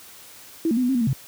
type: tone with pitch steps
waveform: sine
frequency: 326.9 / 226.6 / 254.1 / 246 / 267.3 / 241.2 / 225.3 / 132.6 Hz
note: E4 / A#3 / B3 / B3 / C4 / B3 / A3 / C3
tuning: -14 / -49 / +49 / -7 / +37 / -41 / +41 / +23 cents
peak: -18 dBFS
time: 0.65-1.13 s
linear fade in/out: 2 ms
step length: 60 ms
effects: white hiss -45 dBFS RMS until 1.27 s + high-pass 60 Hz 12 dB/octave